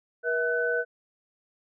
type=tone cluster; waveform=sine; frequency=479.1 / 649 / 1504 Hz; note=A#4 / E5 / F#6; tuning=+47 / -27 / +28 cents; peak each=-27 / -32 / -27 dBFS; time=0.23-0.85 s; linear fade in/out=50 ms; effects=none